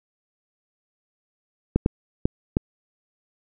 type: clicks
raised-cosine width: 3 ms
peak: -5 dBFS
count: 4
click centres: 1.76 / 1.861 / 2.255 / 2.569 s
effects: none